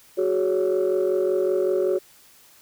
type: chord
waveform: sine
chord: F# suspended second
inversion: none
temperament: equal with one note detuned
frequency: 370 / 415.3 / 559.2 Hz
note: F#4 / G#4 / C#5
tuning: 0 / 0 / +15 cents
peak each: -20 / -24 / -24 dBFS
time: 0.17-1.99 s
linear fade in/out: 20 ms
effects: tanh soft clip ceiling -14 dBFS + white hiss -53 dBFS RMS until 2.61 s